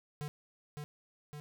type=tone with echo; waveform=square; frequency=148.1 Hz; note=D3; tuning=15 cents sharp; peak=-38 dBFS; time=0.21-0.28 s; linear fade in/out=0 ms; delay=560 ms; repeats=2; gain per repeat=-3 dB; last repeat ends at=1.4 s; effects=none